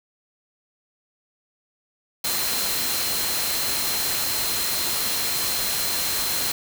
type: tone in noise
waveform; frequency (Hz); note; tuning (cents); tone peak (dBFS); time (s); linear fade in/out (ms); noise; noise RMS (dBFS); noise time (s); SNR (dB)
sine; 4132; C8; -22; -30; 2.24-6.52; 5; white; -25; 2.24-6.52; -8
effects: none